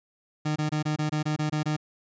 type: tone bursts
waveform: 30% pulse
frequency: 152.3 Hz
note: D#3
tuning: 37 cents flat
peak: -22 dBFS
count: 10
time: 0.45-1.766 s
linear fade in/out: 10 ms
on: 110 ms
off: 24 ms
effects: resampled to 16000 Hz